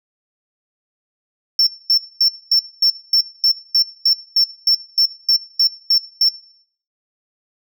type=tone bursts; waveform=sine; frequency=5410 Hz; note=E8; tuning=44 cents sharp; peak=-8 dBFS; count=16; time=1.59-6.288 s; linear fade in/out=2 ms; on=78 ms; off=230 ms; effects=noise-tail reverb RT60 0.6 s tail -20 dB re dry + tanh soft clip ceiling -9 dBFS